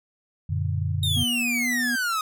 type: chord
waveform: sine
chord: Gb augmented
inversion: none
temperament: equal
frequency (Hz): 92.5 / 116.54 / 146.83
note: Gb2 / Bb2 / D3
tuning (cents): 0 / 0 / 0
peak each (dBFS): -25 / -30 / -28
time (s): 0.49-1.24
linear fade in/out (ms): 10
type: exponential sweep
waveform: 45% pulse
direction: down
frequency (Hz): 3750 to 1244.5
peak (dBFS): -23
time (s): 1.03-2.21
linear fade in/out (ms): 2
type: tone with pitch glide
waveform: triangle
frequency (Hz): 240.3 to 244.6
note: B3 to B3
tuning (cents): -47 to -16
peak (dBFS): -25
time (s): 1.16-1.96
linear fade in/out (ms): 10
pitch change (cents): +31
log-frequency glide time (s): 1.59-1.68
effects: none